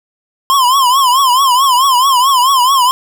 square tone with vibrato, 1042 Hz, C6, 7 cents flat, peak -8 dBFS, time 0.5-2.91 s, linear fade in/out 0 ms, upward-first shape triangle, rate 4.6 Hz, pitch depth 150 cents each way, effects none

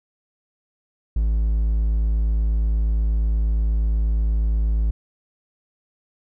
triangle tone, 54.2 Hz, A1, 25 cents flat, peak -15 dBFS, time 1.16-4.91 s, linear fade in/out 5 ms, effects none

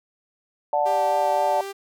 sine chord, D major, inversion none, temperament equal with one note detuned, 587.3 / 734.5 / 880 Hz, D5 / F#5 / A5, 0 / -13 / 0 cents, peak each -23 dBFS, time 0.73-1.61 s, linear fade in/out 2 ms
sawtooth tone with vibrato, 392 Hz, G4, in tune, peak -27 dBFS, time 0.85-1.73 s, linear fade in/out 20 ms, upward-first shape sine, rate 3.8 Hz, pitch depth 13 cents each way
effects none

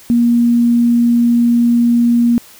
sine tone, 237.1 Hz, A#3, 30 cents sharp, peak -8 dBFS, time 0.1-2.38 s, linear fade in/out 0 ms, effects white hiss -41 dBFS RMS until 2.59 s

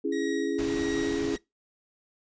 sine chord, C# minor, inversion none, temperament just, 277.2 / 332.6 / 415.8 Hz, C#4 / E4 / G#4, 0 / +16 / +2 cents, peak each -30 dBFS, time 0.04-1.36 s, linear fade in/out 10 ms
sawtooth tone with tremolo, 1900 Hz, A#6, 33 cents sharp, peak -33 dBFS, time 0.12-1.38 s, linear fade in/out 5 ms, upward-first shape sine, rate 1.5 Hz, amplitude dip 70%
pink noise, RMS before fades -38 dBFS, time 0.58-1.37 s, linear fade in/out 10 ms
effects noise-tail reverb RT60 0.2 s tail -22 dB re dry + resampled to 16000 Hz

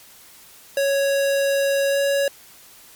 square tone with pitch glide, 554.4 to 558.6 Hz, C#5 to C#5, 0 to +13 cents, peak -18 dBFS, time 0.77-2.28 s, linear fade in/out 2 ms, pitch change +13 cents, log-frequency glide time 1.89-1.98 s, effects white hiss -47 dBFS RMS until 2.95 s + MP3 96 kbps

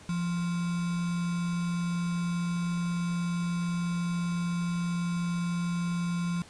sine tone with sample-and-hold, 173 Hz, F3, 16 cents flat, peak -27 dBFS, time 0.09-6.42 s, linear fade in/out 2 ms, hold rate 1225 Hz, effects pink hiss -52 dBFS RMS until 6.49 s + resampled to 22050 Hz

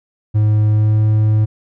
triangle tone with pitch glide, 106.6 to 107.65 Hz, G#2 to A2, +46 to -37 cents, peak -8 dBFS, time 0.34-1.46 s, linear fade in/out 20 ms, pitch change +17 cents, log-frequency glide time 0.7-1 s, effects none

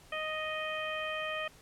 harmonic tone, 622.3 Hz, D#5, in tune, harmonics 1 / 2 / 3 / 4 / 5, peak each -38 / -40 / -40 / -40 / -43 dBFS, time 0.12-1.48 s, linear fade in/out 5 ms, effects pink hiss -58 dBFS RMS until 1.61 s + low-pass 12000 Hz 12 dB/octave

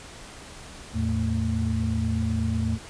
sine tone cluster, 81.5 / 109.7 / 223.5 Hz, E2 / A2 / A3, -19 / -5 / +27 cents, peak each -27 dBFS, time 0.93-2.79 s, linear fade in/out 50 ms, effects pink hiss -43 dBFS RMS until 2.89 s + resampled to 22050 Hz

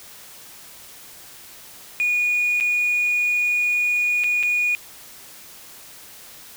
sine tone with dropouts, 2451 Hz, D#7, 27 cents flat, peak -16 dBFS, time 2-4.75 s, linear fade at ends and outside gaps 0 ms, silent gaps 2.601-2.608 / 4.237-4.242 / 4.429-4.434 s, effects tanh soft clip ceiling -15 dBFS + white hiss -43 dBFS RMS until 6.56 s

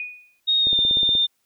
sine tone with exponential decay, 2471 Hz, D#7, 13 cents flat, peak -25 dBFS, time 0-0.4 s, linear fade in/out 1 ms, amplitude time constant 86 ms
sine tone with pitch glide, 3729 to 3612 Hz, A#7 to A7, 0 to +45 cents, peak -16 dBFS, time 0.47-1.27 s, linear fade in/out 20 ms, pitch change -55 cents, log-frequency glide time 0.6-0.76 s
click train, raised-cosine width 2 ms, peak -20 dBFS, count 9, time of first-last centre 0.67-1.152 s, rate 16.6 Hz
effects white hiss -70 dBFS RMS until 1.45 s

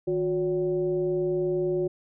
sine tone with frequency modulation, 362.4 Hz, F#4, 36 cents flat, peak -23 dBFS, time 0.07-1.88 s, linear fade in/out 10 ms, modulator 204 Hz, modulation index 0.63, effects none

